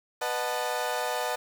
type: chord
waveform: 30% pulse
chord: B dominant seventh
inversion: none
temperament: equal with one note detuned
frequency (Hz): 493.9 / 611.9 / 740 / 880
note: B4 / D#5 / F#5 / A5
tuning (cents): 0 / -29 / 0 / 0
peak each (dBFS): -31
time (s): 0.21-1.36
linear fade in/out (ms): 10
effects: 8-bit